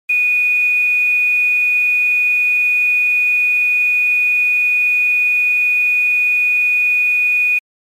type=tone with quantisation; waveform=sine; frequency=2469 Hz; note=D#7; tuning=14 cents flat; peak=-11 dBFS; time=0.09-7.59 s; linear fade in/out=10 ms; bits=6; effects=MP3 64 kbps